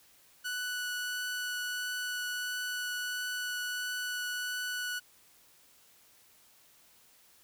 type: tone with vibrato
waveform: sawtooth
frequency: 1480 Hz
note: F#6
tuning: in tune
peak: -30 dBFS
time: 0.44-5 s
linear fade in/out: 20 ms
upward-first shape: triangle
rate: 1.5 Hz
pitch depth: 8 cents each way
effects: white hiss -62 dBFS RMS until 7.43 s